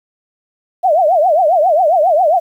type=tone with vibrato; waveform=sine; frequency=671 Hz; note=E5; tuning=31 cents sharp; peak=-8 dBFS; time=0.83-2.4 s; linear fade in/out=20 ms; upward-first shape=triangle; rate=7.4 Hz; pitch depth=270 cents each way; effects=8-bit